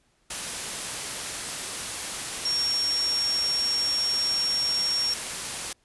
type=tone in noise; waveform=sine; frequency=5540 Hz; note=F8; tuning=15 cents flat; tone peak=-23 dBFS; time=2.45-5.14 s; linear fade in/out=5 ms; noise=white; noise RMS=-32 dBFS; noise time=0.3-5.73 s; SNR=+6 dB; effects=pink hiss -67 dBFS RMS until 5.84 s + resampled to 24000 Hz